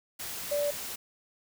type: tone in noise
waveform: sine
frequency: 581 Hz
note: D5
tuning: 19 cents flat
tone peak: -26 dBFS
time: 0.51-0.71 s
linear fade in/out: 10 ms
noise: white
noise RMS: -38 dBFS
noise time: 0.19-0.96 s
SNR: +9 dB
effects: none